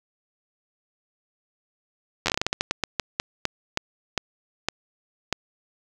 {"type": "slowing click train", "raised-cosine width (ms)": 0.2, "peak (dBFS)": -5, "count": 20, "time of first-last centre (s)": [2.26, 5.327], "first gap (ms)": 10, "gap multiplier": 1.26, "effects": []}